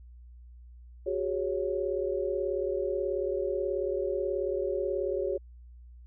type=chord; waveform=sine; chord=F# suspended second; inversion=none; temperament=equal with one note detuned; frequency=370 / 408.4 / 554.4 Hz; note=F#4 / G#4 / C#5; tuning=0 / -29 / 0 cents; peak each=-32 dBFS; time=1.06-5.38 s; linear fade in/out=10 ms; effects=added 60 Hz sine -47 dBFS peak until 6.06 s